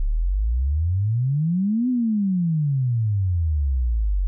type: exponential two-way sweep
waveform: sine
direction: up then down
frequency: 33.53 to 256.8 to 44.51 Hz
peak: -18 dBFS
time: 0-4.27 s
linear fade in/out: 0 ms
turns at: 1.89 s
effects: none